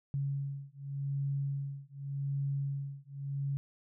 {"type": "beating tone pair", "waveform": "sine", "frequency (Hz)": [138.9, 139.76], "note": ["C#3", "C#3"], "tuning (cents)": [4, 15], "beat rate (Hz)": 0.86, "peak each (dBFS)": [-36, -36], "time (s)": [0.14, 3.57], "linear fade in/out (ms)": 0, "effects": []}